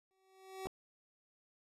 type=tone with exponential growth; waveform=25% pulse; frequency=380.7 Hz; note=F#4; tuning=49 cents sharp; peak=-36 dBFS; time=0.11-0.67 s; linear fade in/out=0 ms; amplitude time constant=120 ms
type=clicks; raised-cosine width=1 ms; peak=-31 dBFS; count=2; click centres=0.657 / 0.67 s
effects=resampled to 32000 Hz